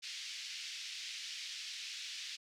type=band-pass noise; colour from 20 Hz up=white; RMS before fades=-45 dBFS; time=0.02-2.37 s; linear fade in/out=20 ms; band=2200 to 5400 Hz; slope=24 dB/octave; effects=none